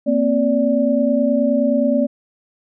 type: tone cluster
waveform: sine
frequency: 233.1 / 262.6 / 581 Hz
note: A#3 / C4 / D5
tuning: 0 / +6 / -19 cents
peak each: -18 dBFS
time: 0.06-2.07 s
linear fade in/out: 20 ms
effects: none